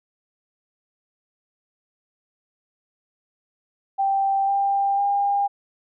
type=tone with pitch steps; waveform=sine; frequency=784 / 794 / 804.2 Hz; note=G5 / G5 / G5; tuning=0 / +22 / +44 cents; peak=-18 dBFS; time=3.98-5.48 s; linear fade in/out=20 ms; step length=500 ms; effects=none